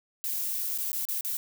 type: noise with dropouts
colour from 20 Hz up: violet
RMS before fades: -31 dBFS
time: 0.24-1.37 s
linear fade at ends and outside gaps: 0 ms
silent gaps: 0.777-0.785 / 0.918-0.93 / 1.052-1.087 / 1.209-1.248 s
effects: none